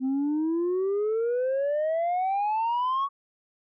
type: exponential sweep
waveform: sine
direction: up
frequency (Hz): 256.3 to 1129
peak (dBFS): -21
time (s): 0-3.09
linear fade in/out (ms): 50
effects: tanh soft clip ceiling -22 dBFS